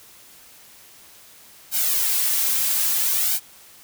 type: noise with flanger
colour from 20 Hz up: blue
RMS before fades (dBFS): -21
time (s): 1.71-3.4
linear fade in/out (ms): 50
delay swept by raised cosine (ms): 1.3 to 3.8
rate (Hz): 0.6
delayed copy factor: +0.8
effects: white hiss -48 dBFS RMS until 3.83 s